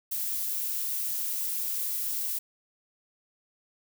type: noise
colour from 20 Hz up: violet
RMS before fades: -31 dBFS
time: 0.11-2.39 s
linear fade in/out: 10 ms
effects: none